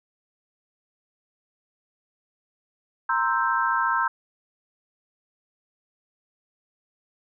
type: chord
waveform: sine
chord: C dominant seventh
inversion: third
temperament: equal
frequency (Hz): 932.3 / 1046.5 / 1318.5 / 1568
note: Bb5 / C6 / E6 / G6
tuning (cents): 0 / 0 / 0 / 0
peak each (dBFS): -26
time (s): 3.09-4.08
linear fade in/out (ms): 5
effects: none